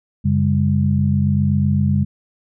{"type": "tone cluster", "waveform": "sine", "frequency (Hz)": [92.9, 140.5, 201.5], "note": ["F#2", "C#3", "G3"], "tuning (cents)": [7, 24, 48], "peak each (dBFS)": -18, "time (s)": [0.24, 2.05], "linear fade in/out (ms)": 20, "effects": []}